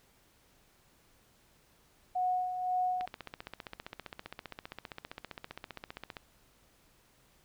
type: tone with tremolo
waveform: sine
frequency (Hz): 732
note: F#5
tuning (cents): -19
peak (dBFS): -27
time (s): 2.15-3.06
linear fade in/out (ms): 10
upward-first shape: sine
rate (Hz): 1.9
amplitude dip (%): 55
type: click train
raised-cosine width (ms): 0.3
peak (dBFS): -25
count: 49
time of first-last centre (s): 3.01-6.168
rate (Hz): 15.2
effects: pink hiss -66 dBFS RMS until 7.44 s

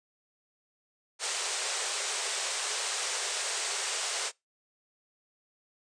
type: band-pass noise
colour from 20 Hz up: white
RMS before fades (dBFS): -33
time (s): 1.19-4.32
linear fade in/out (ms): 50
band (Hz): 380 to 9200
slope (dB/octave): 96
effects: noise-tail reverb RT60 0.2 s tail -24 dB re dry + resampled to 22050 Hz

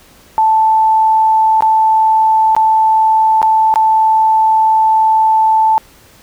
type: tone with dropouts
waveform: sine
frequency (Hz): 879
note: A5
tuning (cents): -2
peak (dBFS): -7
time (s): 0.38-5.78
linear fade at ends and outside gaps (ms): 0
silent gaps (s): 1.607-1.623 / 2.55-2.565 / 3.417-3.428 / 3.74-3.758
effects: pink hiss -44 dBFS RMS until 6.22 s

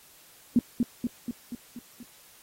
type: tone with echo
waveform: sine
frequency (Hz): 239.9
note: A#3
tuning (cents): +50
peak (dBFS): -16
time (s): 0.56-0.59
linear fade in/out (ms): 2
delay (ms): 240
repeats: 6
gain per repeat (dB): -4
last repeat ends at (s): 2.03
effects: white hiss -55 dBFS RMS until 2.42 s + AAC 48 kbps

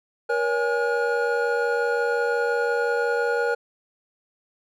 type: tone cluster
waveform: triangle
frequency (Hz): 475.3 / 561 / 828 / 1436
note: A#4 / C#5 / G#5 / F6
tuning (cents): +34 / +21 / -5 / +48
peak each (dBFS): -21 / -27 / -28 / -25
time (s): 0.29-3.55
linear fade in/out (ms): 10
effects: none

